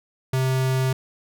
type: tone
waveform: square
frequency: 130.81 Hz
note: C3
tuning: in tune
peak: -20 dBFS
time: 0.33-0.93 s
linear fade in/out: 5 ms
effects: none